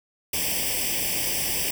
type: noise with comb filter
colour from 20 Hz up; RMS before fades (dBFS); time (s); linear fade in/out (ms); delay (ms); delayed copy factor
white; -26; 0.33-1.71; 5; 0.37; +1
effects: none